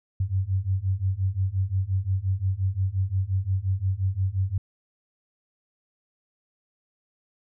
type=beating tone pair; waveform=sine; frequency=92.5 / 98.2 Hz; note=F#2 / G2; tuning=0 / +4 cents; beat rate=5.7 Hz; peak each=-26 / -25 dBFS; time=0.2-4.58 s; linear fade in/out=5 ms; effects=none